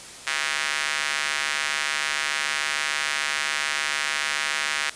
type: tone with high-pass filter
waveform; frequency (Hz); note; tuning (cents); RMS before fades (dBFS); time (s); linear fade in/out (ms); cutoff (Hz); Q
square; 73.42; D2; 0; -26; 0.27-4.9; 0; 1800; 1.6
effects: white hiss -41 dBFS RMS until 4.95 s + resampled to 22050 Hz